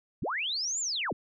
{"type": "linear two-way sweep", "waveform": "sine", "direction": "up then down", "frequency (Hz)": [51.91, 7400, 51.91], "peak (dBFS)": -29, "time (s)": [0.22, 1.13], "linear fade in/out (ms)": 5, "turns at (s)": 0.8, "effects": []}